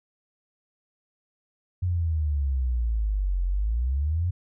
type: exponential two-way sweep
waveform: sine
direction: down then up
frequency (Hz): 92 to 43.99 to 92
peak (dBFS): -22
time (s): 1.82-4.31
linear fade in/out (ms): 10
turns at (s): 3.44
effects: none